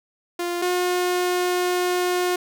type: tone pair in turn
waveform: sawtooth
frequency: 349.2 / 359.2 Hz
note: F4 / F4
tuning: 0 / +49 cents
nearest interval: unison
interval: 49 cents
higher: second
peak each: -20 / -16 dBFS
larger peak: second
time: 0.39-0.62 / 0.62-2.36 s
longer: second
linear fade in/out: 5 ms
effects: none